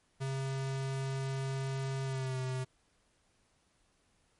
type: tone with pitch glide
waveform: square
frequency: 134.6 to 129.49 Hz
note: C3 to C3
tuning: +49 to -18 cents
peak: -34 dBFS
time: 0.2-2.65 s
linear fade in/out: 20 ms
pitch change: -67 cents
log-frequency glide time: 2.04-2.39 s
effects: pink hiss -72 dBFS RMS until 4.39 s + MP3 48 kbps